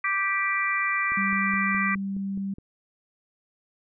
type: harmonic tone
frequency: 392 Hz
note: G4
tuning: in tune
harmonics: 3 / 4 / 5 / 6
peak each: -28 / -33 / -26 / -29 dBFS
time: 0.04-1.95 s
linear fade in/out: 5 ms
type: click train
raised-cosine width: 3 ms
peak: -31 dBFS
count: 8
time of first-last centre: 1.12-2.584 s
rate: 4.78 Hz
type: tone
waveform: sine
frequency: 196 Hz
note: G3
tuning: in tune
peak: -27 dBFS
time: 1.17-2.54 s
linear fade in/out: 5 ms
effects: none